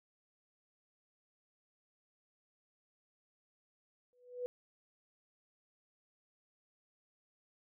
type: tone with exponential growth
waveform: sine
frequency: 493.6 Hz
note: B4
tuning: 1 cent flat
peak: -33 dBFS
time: 4.13-4.46 s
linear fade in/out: 0 ms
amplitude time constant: 71 ms
effects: none